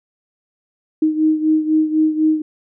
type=beating tone pair; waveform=sine; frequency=311.1 / 315.1 Hz; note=D#4 / D#4; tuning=0 / +22 cents; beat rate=4 Hz; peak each=-14 / -19 dBFS; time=1.02-2.42 s; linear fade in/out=5 ms; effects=none